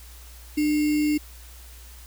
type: tone with sample-and-hold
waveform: sine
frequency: 299.4 Hz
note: D4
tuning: 33 cents sharp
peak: -19 dBFS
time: 0.57-1.18 s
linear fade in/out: 10 ms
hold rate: 2450 Hz
effects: added 60 Hz sine -43 dBFS peak until 2.06 s + white hiss -49 dBFS RMS until 2.06 s